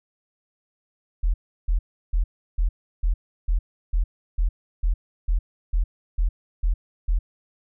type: tone bursts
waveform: sine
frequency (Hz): 41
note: E1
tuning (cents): -9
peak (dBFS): -17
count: 14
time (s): 1.23-7.19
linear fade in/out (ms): 10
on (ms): 110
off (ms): 340
effects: none